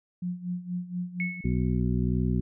sine tone with tremolo, 178.4 Hz, F3, 37 cents sharp, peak -27 dBFS, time 0.22-1.41 s, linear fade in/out 5 ms, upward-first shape sine, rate 4.2 Hz, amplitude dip 80%
sine tone with exponential decay, 2200 Hz, C#7, 14 cents flat, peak -27 dBFS, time 1.2-1.8 s, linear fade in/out 1 ms, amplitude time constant 130 ms
harmonic tone, 61.74 Hz, B1, in tune, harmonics 1 / 2 / 3 / 4 / 6, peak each -29 / -28 / -28 / -31 / -37 dBFS, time 1.44-2.41 s, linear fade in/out 10 ms
effects none

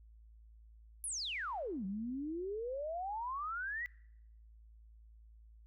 sine exponential two-way sweep, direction down then up, 11290 to 185 to 1994 Hz, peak -37 dBFS, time 1.04-3.86 s, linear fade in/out 0 ms, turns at 1.85 s, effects noise-tail reverb RT60 0.8 s tail -25 dB re dry + added 55 Hz sine -56 dBFS peak until 5.66 s

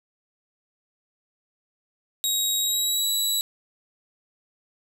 20% pulse tone with pitch glide, 3800 to 3920 Hz, A#7 to B7, +33 to -14 cents, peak -16 dBFS, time 2.24-3.41 s, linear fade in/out 0 ms, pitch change +53 cents, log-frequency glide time 2.6-3.1 s, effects none

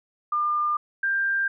sine tone pair in turn, 1202 / 1588.3 Hz, D6 / G6, +40 / +22 cents, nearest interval perfect fourth, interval 482 cents, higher second, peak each -21 dBFS, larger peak neither, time 0.32-0.77 / 1.03-1.48 s, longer neither, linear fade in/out 5 ms, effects none

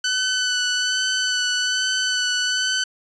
15% pulse tone with vibrato, 1500 Hz, F#6, 23 cents sharp, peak -13 dBFS, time 0.04-2.84 s, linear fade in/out 5 ms, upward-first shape sine, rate 1.2 Hz, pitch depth 18 cents each way, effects resampled to 22050 Hz

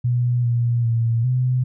sine tone with pitch steps, 122.1 / 119 / 115.5 / 126.7 Hz, B2 / A#2 / A#2 / B2, -19 / +36 / -16 / +45 cents, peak -16 dBFS, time 0.04-1.64 s, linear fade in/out 10 ms, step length 400 ms, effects none

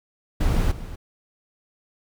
brown noise with echo, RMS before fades -20 dBFS, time 0.4-0.72 s, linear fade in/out 10 ms, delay 240 ms, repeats 1, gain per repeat -14 dB, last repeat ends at 0.96 s, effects none

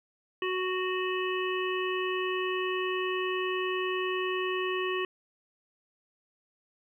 harmonic tone, 370 Hz, F#4, in tune, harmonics 1 / 3 / 5 / 7 / 8, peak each -30 / -35 / -37 / -38 / -39 dBFS, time 0.42-5.05 s, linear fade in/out 2 ms, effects 11-bit

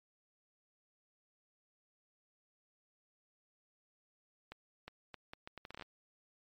accelerating click train, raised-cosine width 0.3 ms, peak -30 dBFS, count 13, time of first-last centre 4.52-5.823 s, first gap 360 ms, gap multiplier 0.73, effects MP3 64 kbps

